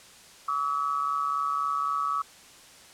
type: tone pair together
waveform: sine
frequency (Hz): 1143 / 1286.8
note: D6 / E6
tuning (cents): -47 / -42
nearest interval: major second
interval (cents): 205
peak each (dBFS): -28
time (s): 0.48-2.22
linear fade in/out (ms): 5
effects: white hiss -51 dBFS RMS until 2.93 s + low-pass 9000 Hz 12 dB/octave